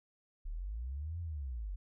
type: linear two-way sweep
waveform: sine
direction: up then down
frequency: 33.47 to 87.31 to 43.55 Hz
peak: -37 dBFS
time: 0.45-1.76 s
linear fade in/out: 10 ms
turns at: 1.2 s
effects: none